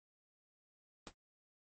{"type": "noise with exponential decay", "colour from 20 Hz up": "pink", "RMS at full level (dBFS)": -43, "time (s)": [1.07, 1.14], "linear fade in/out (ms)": 0, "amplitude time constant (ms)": 15, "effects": ["MP3 32 kbps"]}